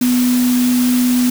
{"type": "tone in noise", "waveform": "sine", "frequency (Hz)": 247.9, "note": "B3", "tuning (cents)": 7, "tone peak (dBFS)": -11, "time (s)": [0.01, 1.3], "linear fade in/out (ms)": 5, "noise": "white", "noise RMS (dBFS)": -24, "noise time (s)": [0.01, 1.3], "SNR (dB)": 10, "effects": []}